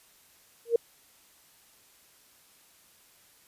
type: tone with exponential growth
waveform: sine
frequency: 466.2 Hz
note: A#4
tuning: in tune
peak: -15 dBFS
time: 0.65-0.76 s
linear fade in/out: 5 ms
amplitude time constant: 22 ms
effects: white hiss -60 dBFS RMS until 3.47 s + resampled to 32000 Hz